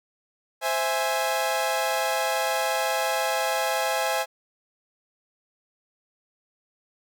sawtooth chord, C augmented, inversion none, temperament equal, 523.3 / 659.3 / 830.6 Hz, C5 / E5 / G#5, 0 / 0 / 0 cents, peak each -25 / -24 / -23 dBFS, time 0.61-4.26 s, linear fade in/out 50 ms, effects none

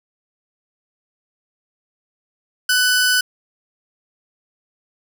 sawtooth tone pair together, 1496 / 5032 Hz, F#6 / D#8, +19 / +19 cents, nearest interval octave + major sixth, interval 2100 cents, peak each -11 / -19 dBFS, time 2.69-3.21 s, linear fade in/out 5 ms, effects none

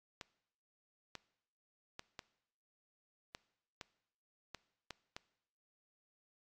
clicks, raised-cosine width 0.2 ms, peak -27 dBFS, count 9, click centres 0.212 / 1.153 / 1.994 / 2.192 / 3.349 / 3.812 / 4.547 / 4.907 / 5.165 s, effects noise-tail reverb RT60 0.8 s tail -20 dB re dry + AAC 64 kbps

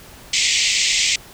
pink band-pass noise, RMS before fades -18 dBFS, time 0.33-1.16 s, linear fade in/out 5 ms, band 2000 to 8000 Hz, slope 96 dB/octave, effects pink hiss -42 dBFS RMS until 1.33 s

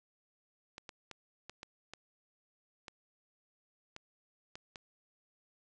clicks, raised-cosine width 0.2 ms, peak -28 dBFS, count 10, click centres 0.781 / 0.892 / 1.113 / 1.496 / 1.631 / 1.936 / 2.882 / 3.964 / 4.555 / 4.758 s, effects resampled to 22050 Hz

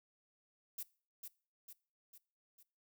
violet noise with echo, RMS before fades -43 dBFS, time 0.78-0.83 s, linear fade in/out 5 ms, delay 450 ms, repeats 4, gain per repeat -5 dB, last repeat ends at 2.63 s, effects noise-tail reverb RT60 0.4 s tail -21 dB re dry

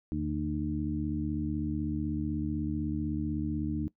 harmonic tone with a mistuned harmonic, 76 Hz, D#2, 40 cents flat, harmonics 1 / 2 / 3 / 4, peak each -36 / -36 / -35 / -33 dBFS, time 0.12-3.88 s, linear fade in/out 0 ms, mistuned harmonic 1, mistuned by +94 cents, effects noise-tail reverb RT60 0.1 s tail -20 dB re dry

